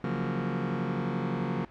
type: chord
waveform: sawtooth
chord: Gb major seventh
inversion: second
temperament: just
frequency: 138.75 / 173.43 / 185 / 231.2 Hz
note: Db3 / F3 / Gb3 / Bb3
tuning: +2 / -12 / 0 / -14 cents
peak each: -30 dBFS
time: 0.04-1.65 s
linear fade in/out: 2 ms
effects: pink hiss -53 dBFS RMS until 1.7 s + low-pass 2000 Hz 12 dB/octave